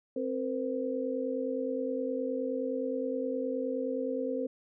sine tone cluster, 263.4 / 465.4 / 515 Hz, C4 / A#4 / C5, +12 / -3 / -28 cents, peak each -34 / -35 / -34 dBFS, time 0.16-4.47 s, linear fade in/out 5 ms, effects none

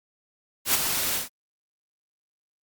white noise with ADSR envelope, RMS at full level -19 dBFS, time 0.65-1.29 s, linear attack 93 ms, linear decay 13 ms, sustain -7 dB, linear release 140 ms, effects Opus 48 kbps

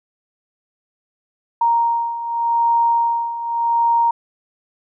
sine beating tone pair, 932.3 / 933.15 Hz, A#5 / A#5, 0 / +2 cents, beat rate 0.85 Hz, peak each -21 / -16 dBFS, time 1.61-4.11 s, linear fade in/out 5 ms, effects none

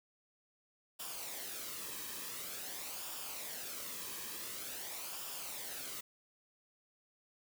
white noise with flanger, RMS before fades -44 dBFS, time 0.99-6.01 s, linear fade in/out 10 ms, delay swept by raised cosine 0.48 to 1.44 ms, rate 0.47 Hz, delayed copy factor -0.55, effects none

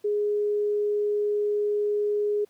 sine tone, 415.3 Hz, G#4, in tune, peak -22 dBFS, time 0.04-2.45 s, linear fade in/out 10 ms, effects pink hiss -64 dBFS RMS until 2.49 s + high-pass 150 Hz 12 dB/octave

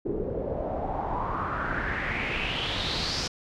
pink noise with low-pass filter sweep, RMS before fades -30 dBFS, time 0.05-3.28 s, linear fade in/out 10 ms, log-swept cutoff 380 to 5400 Hz, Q 4.7, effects none

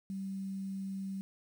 sine tone with quantisation, 193.5 Hz, G3, 22 cents flat, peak -36 dBFS, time 0.1-1.21 s, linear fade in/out 0 ms, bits 10, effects none

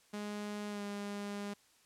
sawtooth tone with pitch glide, 207.6 to 203.3 Hz, G#3 to G#3, 0 to -37 cents, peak -35 dBFS, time 0.13-1.54 s, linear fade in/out 10 ms, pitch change -37 cents, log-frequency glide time 0.69-0.82 s, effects white hiss -67 dBFS RMS until 1.85 s + low-pass 10000 Hz 12 dB/octave

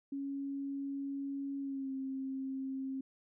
sine tone with pitch glide, 277.2 to 266.8 Hz, C#4 to C4, 0 to +34 cents, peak -36 dBFS, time 0.12-3.01 s, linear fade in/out 5 ms, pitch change -66 cents, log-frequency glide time 1.6-1.92 s, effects none

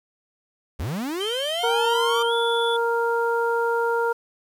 45% pulse linear sweep, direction up, 57.1 to 1191 Hz, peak -26 dBFS, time 0.79-2.23 s, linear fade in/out 10 ms
triangle tone with pitch glide, 3121 to 3443 Hz, G7 to A7, -8 to -38 cents, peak -26 dBFS, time 1.2-2.77 s, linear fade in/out 10 ms, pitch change +170 cents, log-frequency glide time 2.26-2.33 s
harmonic tone, 466.2 Hz, A#4, in tune, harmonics 1 / 2 / 3, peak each -22 / -25 / -27 dBFS, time 1.63-4.13 s, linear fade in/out 10 ms
effects resampled to 32000 Hz + 8-bit

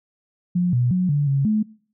sine tone with pitch steps, 178 / 122.7 / 182.5 / 144.9 / 137.9 / 214.7 Hz, F3 / B2 / F#3 / D3 / C#3 / A3, +33 / -11 / -24 / -23 / -9 / -42 cents, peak -16 dBFS, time 0.55-1.63 s, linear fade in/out 10 ms, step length 180 ms, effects noise-tail reverb RT60 0.5 s tail -23 dB re dry

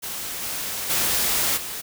white noise with level steps, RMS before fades -31 / -29 / -22 / -32 dBFS, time 0.02-1.82 s, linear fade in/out 20 ms, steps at 0.41 / 0.89 / 1.56 s, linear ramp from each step 20 ms, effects none

